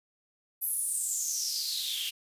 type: noise with high-pass filter sweep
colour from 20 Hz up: white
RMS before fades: -32 dBFS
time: 0.61-2.11 s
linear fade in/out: 20 ms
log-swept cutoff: 12000 to 2900 Hz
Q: 8
effects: resampled to 32000 Hz